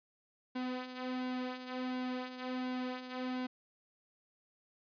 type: tone with flanger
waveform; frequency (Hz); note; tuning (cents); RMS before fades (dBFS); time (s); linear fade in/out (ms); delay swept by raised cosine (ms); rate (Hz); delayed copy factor
sawtooth; 253.6; B3; +46; -39; 0.55-3.47; 10; 1.6 to 4; 1.4; -0.55
effects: resampled to 11025 Hz